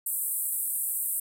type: band-pass noise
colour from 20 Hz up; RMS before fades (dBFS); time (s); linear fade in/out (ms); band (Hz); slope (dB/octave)
white; -30; 0.06-1.2; 5; 8100 to 15000; 96
effects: none